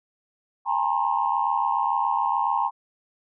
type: tone cluster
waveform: sine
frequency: 809 / 891 / 958 / 1068 Hz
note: G#5 / A5 / A#5 / C6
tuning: -46 / +22 / +47 / +35 cents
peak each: -26 dBFS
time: 0.65-2.71 s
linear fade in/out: 50 ms
effects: tanh soft clip ceiling -10 dBFS